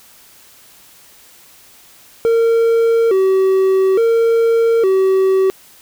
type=tone with vibrato; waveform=triangle; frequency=418.4 Hz; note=G#4; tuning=13 cents sharp; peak=-8 dBFS; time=2.25-5.5 s; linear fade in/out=0 ms; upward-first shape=square; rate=0.58 Hz; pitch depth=160 cents each way; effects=white hiss -45 dBFS RMS until 5.81 s